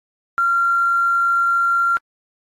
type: tone with quantisation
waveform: sine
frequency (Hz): 1379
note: F6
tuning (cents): -22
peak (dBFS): -14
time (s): 0.38-1.97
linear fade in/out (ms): 0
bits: 7
effects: AAC 32 kbps